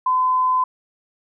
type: tone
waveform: sine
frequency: 1019 Hz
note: C6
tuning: 46 cents flat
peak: -15 dBFS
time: 0.06-0.64 s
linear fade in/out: 5 ms
effects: none